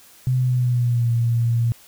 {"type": "tone with pitch glide", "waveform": "sine", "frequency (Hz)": [127.8, 117.19], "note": ["C3", "A#2"], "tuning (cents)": [-40, 10], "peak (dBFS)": -16, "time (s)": [0.27, 1.72], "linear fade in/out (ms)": 0, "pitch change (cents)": -150, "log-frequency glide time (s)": [0.38, 1.12], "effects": ["white hiss -49 dBFS RMS until 1.87 s"]}